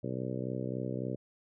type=harmonic tone; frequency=63.6 Hz; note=C2; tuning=48 cents flat; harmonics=2 / 3 / 4 / 5 / 6 / 7 / 8 / 9; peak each=-38 / -40 / -41 / -42 / -43 / -43 / -44 / -45 dBFS; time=0.03-1.16 s; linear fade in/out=10 ms; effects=none